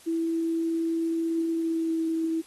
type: tone with pitch glide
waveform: sine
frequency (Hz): 329.6 to 325.1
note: E4 to E4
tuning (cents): 0 to -24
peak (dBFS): -24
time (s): 0.06-2.42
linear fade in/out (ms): 20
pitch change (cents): -24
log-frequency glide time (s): 1.53-2.02
effects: white hiss -53 dBFS RMS until 2.46 s + AAC 32 kbps